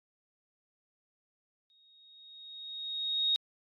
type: tone with exponential growth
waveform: sine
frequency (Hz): 3747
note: A#7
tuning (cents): +8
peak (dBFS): -24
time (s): 1.7-3.36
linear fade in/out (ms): 0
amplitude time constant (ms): 360
effects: AAC 48 kbps